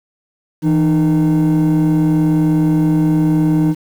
triangle tone pair together, 163 / 306.3 Hz, E3 / D#4, -19 / -27 cents, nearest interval major seventh, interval 1092 cents, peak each -10 dBFS, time 0.62-3.75 s, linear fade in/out 50 ms, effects tanh soft clip ceiling -6 dBFS + 7-bit

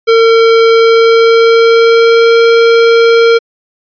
square tone with pitch glide, 455 to 461.6 Hz, A#4 to A#4, -42 to -17 cents, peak -4 dBFS, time 0.07-3.39 s, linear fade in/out 20 ms, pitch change +25 cents, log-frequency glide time 0.69-2.42 s, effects resampled to 11025 Hz

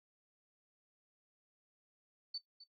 sine tone with echo, 4512 Hz, C#8, 30 cents sharp, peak -38 dBFS, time 2.34-2.38 s, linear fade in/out 5 ms, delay 260 ms, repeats 1, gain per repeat -15 dB, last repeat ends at 2.64 s, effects noise-tail reverb RT60 0.1 s tail -17 dB re dry

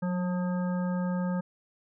harmonic tone with a mistuned harmonic, 178.9 Hz, F3, 42 cents sharp, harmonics 1 / 3 / 5 / 7 / 9, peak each -27 / -37 / -41 / -44 / -46 dBFS, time 0.02-1.41 s, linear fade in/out 10 ms, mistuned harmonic 1, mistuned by +26 cents, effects none

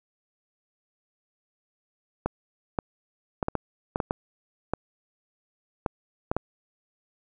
clicks, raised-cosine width 1 ms, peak -11 dBFS, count 12, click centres 2.26 / 2.788 / 3.428 / 3.484 / 3.553 / 3.959 / 4.002 / 4.109 / 4.736 / 5.862 / 6.315 / 6.366 s, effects none

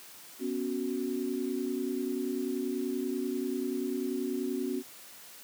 sine chord, B suspended second, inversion none, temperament equal, 246.9 / 277.2 / 370 Hz, B3 / C#4 / F#4, 0 / 0 / 0 cents, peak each -34 dBFS, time 0.39-4.83 s, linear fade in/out 50 ms, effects white hiss -50 dBFS RMS until 5.43 s + high-pass 150 Hz 12 dB/octave

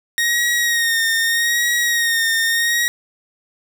sawtooth tone with vibrato, 1864.7 Hz, A#6, in tune, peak -12 dBFS, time 0.18-2.88 s, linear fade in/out 0 ms, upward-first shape sine, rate 0.81 Hz, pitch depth 40 cents each way, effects 9-bit

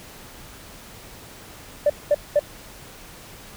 sine tone bursts, 587.3 Hz, D5, in tune, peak -12 dBFS, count 3, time 1.86-2.394 s, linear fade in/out 5 ms, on 38 ms, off 210 ms, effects tanh soft clip ceiling -10 dBFS + pink hiss -43 dBFS RMS until 3.56 s

